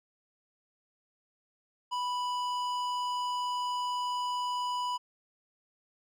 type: tone with hard clipping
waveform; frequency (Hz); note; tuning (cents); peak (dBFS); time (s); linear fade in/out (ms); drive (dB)
sine; 987.8; B5; 0; -32; 1.91-4.98; 20; 12
effects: none